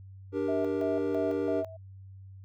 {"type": "chord", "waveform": "triangle", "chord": "G minor", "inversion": "second", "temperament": "just", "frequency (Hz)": [294, 392, 470.4], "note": ["D4", "G4", "Bb4"], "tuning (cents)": [2, 0, 16], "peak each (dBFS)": -30, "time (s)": [0.32, 1.64], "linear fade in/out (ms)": 50}
{"type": "tone with tremolo", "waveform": "sine", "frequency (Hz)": 649, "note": "E5", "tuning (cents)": -27, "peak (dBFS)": -30, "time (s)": [0.48, 1.77], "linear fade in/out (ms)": 10, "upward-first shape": "square", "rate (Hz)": 3, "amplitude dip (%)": 80}
{"effects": ["added 96 Hz sine -45 dBFS peak until 2.44 s"]}